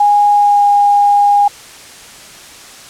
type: tone with pitch glide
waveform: sine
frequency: 823 to 815.4 Hz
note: G#5 to G#5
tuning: -16 to -32 cents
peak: -6 dBFS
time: 0-1.48 s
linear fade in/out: 5 ms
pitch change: -16 cents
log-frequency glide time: 0.33-0.65 s
effects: white hiss -35 dBFS RMS until 2.89 s + low-pass 9000 Hz 12 dB/octave